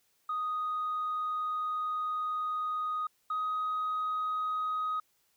sine tone pair in turn, 1244.5 / 1255.3 Hz, D#6 / D#6, 0 / +15 cents, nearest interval unison, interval 15 cents, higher second, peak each -29 / -28 dBFS, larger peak second, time 0.29-3.07 / 3.3-5 s, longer first, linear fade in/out 5 ms, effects tanh soft clip ceiling -27 dBFS + white hiss -72 dBFS RMS until 5.36 s

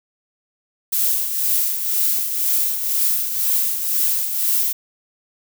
violet noise with tremolo, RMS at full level -17 dBFS, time 0.92-4.73 s, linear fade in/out 10 ms, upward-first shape triangle, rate 2 Hz, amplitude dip 60%, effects none

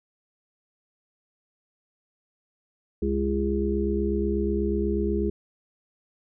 harmonic tone, 68.2 Hz, C#2, 28 cents flat, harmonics 1 / 3 / 5 / 6, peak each -28 / -28 / -28 / -28 dBFS, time 3.02-5.3 s, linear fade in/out 5 ms, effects none

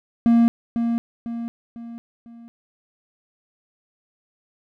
triangle tone with echo, 233.1 Hz, A#3, in tune, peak -10 dBFS, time 0.26-0.48 s, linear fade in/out 0 ms, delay 500 ms, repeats 4, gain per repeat -7 dB, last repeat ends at 2.48 s, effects none

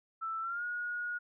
sine tone with pitch glide, 1325 to 1444.9 Hz, E6 to F#6, +9 to -42 cents, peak -34 dBFS, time 0.21-1.19 s, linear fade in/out 20 ms, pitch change +149 cents, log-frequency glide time 0.41-0.64 s, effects none

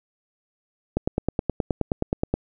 click train, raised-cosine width 2 ms, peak -8 dBFS, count 14, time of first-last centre 0.97-2.34 s, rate 9.49 Hz, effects none

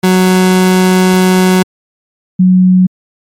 30% pulse / sine tone pair in turn, 185 / 184.08 Hz, F#3 / F#3, 0 / -9 cents, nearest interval unison, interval 9 cents, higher first, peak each -3 dBFS, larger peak neither, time 0.03-1.63 / 2.39-2.87 s, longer first, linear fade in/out 10 ms, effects MP3 64 kbps

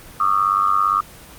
sine tone with amplitude modulation, 1221 Hz, D#6, 33 cents flat, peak -10 dBFS, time 0.2-1.01 s, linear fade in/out 5 ms, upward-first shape sine, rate 97.7 Hz, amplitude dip 100%, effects pink hiss -41 dBFS RMS until 1.38 s + Opus 24 kbps

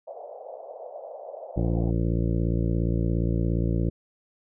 white band-pass noise, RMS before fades -40 dBFS, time 0.07-1.91 s, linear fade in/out 10 ms, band 510 to 690 Hz, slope 48 dB/octave
harmonic tone, 57.2 Hz, A#1, 32 cents flat, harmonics 1 / 2 / 3 / 4 / 5 / 6 / 7 / 8 / 9 / 10, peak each -26 / -27 / -28 / -38 / -33 / -33 / -45 / -39 / -40 / -44 dBFS, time 1.56-3.9 s, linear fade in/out 10 ms
effects none

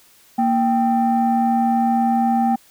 sine tone pair together, 233.4 / 784 Hz, A#3 / G5, +2 / 0 cents, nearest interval octave + major sixth, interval 2098 cents, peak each -16 dBFS, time 0.38-2.56 s, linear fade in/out 10 ms, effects tanh soft clip ceiling -10 dBFS + white hiss -52 dBFS RMS until 2.7 s

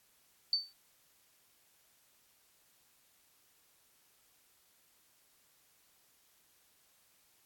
sine tone with exponential decay, 4547 Hz, C#8, 43 cents sharp, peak -24 dBFS, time 0.53-0.73 s, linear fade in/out 1 ms, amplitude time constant 42 ms, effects white hiss -69 dBFS RMS until 7.45 s + AAC 64 kbps

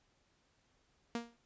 sawtooth tone with exponential decay, 234.5 Hz, A#3, 11 cents sharp, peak -29 dBFS, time 1.15-1.37 s, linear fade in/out 2 ms, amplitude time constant 46 ms, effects pink hiss -74 dBFS RMS until 1.45 s + resampled to 16000 Hz

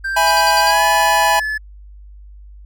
triangle tone with pitch glide, 1574 to 1726.4 Hz, G6 to A6, +7 to -33 cents, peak -17 dBFS, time 0.04-1.58 s, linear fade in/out 10 ms, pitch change +160 cents, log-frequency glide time 0.62-0.83 s
square chord, E major, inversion none, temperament equal, 659.3 / 830.6 / 987.8 Hz, E5 / G#5 / B5, 0 / 0 / 0 cents, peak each -21 / -16 / -17 dBFS, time 0.16-1.4 s, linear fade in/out 10 ms
sine tone bursts, 4732 Hz, D8, 12 cents sharp, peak -17 dBFS, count 5, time 0.27-0.707 s, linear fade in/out 0 ms, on 37 ms, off 63 ms
effects added 50 Hz sine -36 dBFS peak until 2.65 s

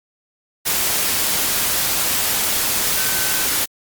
sine tone in noise, 1526 Hz, G6, 47 cents flat, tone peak -29 dBFS, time 2.96-3.46 s, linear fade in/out 20 ms, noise white, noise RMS -19 dBFS, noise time 0.65-3.66 s, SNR -13 dB, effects Opus 48 kbps

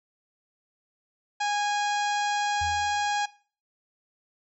harmonic tone, 824 Hz, G#5, 14 cents flat, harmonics 1 / 2 / 3 / 4 / 5 / 6 / 7 / 8 / 9, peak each -26 / -32 / -36 / -38 / -40 / -42 / -43 / -44 / -45 dBFS, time 1.4-3.26 s, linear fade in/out 10 ms
sine tone with exponential decay, 82.1 Hz, E2, 6 cents flat, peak -32 dBFS, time 2.61-3.26 s, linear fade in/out 5 ms, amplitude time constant 140 ms
effects noise-tail reverb RT60 0.4 s tail -19 dB re dry

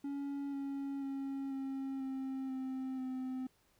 triangle tone with pitch steps, 280.8 / 276.9 / 273.1 / 269.4 / 265.7 / 262 / 258.4 Hz, C#4 / C#4 / C#4 / C#4 / C4 / C4 / C4, +22 / -2 / -26 / -49 / +27 / +2 / -21 cents, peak -35 dBFS, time 0.04-3.47 s, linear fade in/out 5 ms, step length 490 ms, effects pink hiss -72 dBFS RMS until 3.79 s

